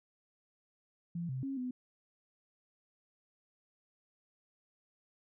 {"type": "tone with pitch steps", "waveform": "sine", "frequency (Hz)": [170.8, 130.4, 271.7, 251.4], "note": ["F3", "C3", "C#4", "B3"], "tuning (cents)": [-38, -5, -35, 31], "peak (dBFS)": -35, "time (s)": [1.15, 1.71], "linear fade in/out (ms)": 5, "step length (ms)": 140, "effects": []}